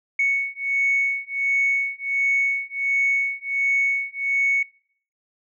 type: beating tone pair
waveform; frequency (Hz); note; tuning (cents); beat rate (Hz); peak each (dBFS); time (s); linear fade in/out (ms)
sine; 2217 / 2218.4; C#7 / C#7; 0 / +1; 1.4; -22; 0.19-4.63; 5
effects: noise-tail reverb RT60 0.6 s tail -25 dB re dry + tanh soft clip ceiling -12 dBFS